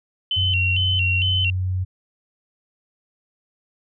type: tone with vibrato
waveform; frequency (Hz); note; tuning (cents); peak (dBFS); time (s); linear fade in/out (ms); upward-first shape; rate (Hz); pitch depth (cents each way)
sine; 2890; F#7; -41; -19; 0.31-1.5; 2; square; 2.2; 90
type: tone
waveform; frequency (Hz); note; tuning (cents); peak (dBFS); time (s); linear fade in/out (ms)
sine; 92.5; F#2; 0; -20; 0.36-1.85; 20
effects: none